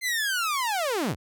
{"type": "linear sweep", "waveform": "sawtooth", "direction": "down", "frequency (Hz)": [2093, 59.1], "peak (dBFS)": -21, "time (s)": [0.01, 1.16], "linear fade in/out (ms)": 50, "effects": []}